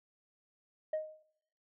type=tone with exponential decay; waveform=sine; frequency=622.3 Hz; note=D#5; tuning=in tune; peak=-27 dBFS; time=0.93-1.23 s; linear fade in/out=5 ms; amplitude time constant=65 ms; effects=noise-tail reverb RT60 0.7 s tail -20 dB re dry + tanh soft clip ceiling -29 dBFS